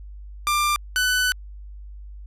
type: tone pair in turn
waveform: sawtooth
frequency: 1189 / 1498 Hz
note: D6 / F#6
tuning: +21 / +21 cents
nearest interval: major third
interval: 400 cents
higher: second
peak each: -15 dBFS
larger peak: neither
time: 0.47-0.76 / 0.96-1.32 s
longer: second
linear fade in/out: 0 ms
effects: added 50 Hz sine -36 dBFS peak until 2.26 s + resampled to 32000 Hz